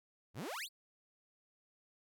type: exponential sweep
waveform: sawtooth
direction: up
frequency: 80 to 4900 Hz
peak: -37 dBFS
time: 0.34-0.69 s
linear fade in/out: 50 ms
effects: none